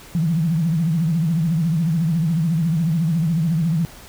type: tone with vibrato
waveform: sine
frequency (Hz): 163.5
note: E3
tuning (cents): -14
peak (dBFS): -16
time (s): 0.15-3.85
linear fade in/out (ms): 0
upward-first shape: triangle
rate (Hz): 14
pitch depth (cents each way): 160
effects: pink hiss -42 dBFS RMS until 4.08 s